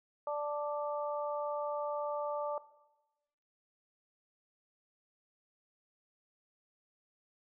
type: harmonic tone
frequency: 293.7 Hz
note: D4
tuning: in tune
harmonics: 2 / 3 / 4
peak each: -35 / -39 / -41 dBFS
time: 0.27-2.58 s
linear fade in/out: 2 ms
effects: noise-tail reverb RT60 1.0 s tail -17 dB re dry